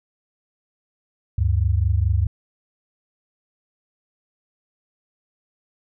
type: tone pair together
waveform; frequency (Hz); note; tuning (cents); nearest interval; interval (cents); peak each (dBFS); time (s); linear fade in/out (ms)
sine; 73.7 / 98.38; D2 / G2; +7 / +7; perfect fourth; 500; -19 / -19; 1.38-2.27; 5
effects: none